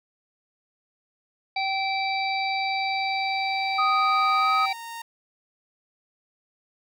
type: harmonic tone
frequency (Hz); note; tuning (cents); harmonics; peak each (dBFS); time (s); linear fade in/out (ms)
775; G5; -20; 1 / 3 / 5 / 6; -26 / -28 / -35 / -35; 1.56-4.73; 5
type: tone with exponential growth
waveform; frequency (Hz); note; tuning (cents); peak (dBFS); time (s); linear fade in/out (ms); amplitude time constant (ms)
sawtooth; 924; A#5; -16; -30; 1.61-5.02; 5; 740
type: tone with pitch glide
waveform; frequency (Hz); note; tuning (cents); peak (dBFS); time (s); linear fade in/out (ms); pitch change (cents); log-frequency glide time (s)
sine; 1244.5 to 1260.4; D#6 to D#6; 0 to +22; -20; 3.78-4.66; 10; +22; 4.37-4.49
effects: none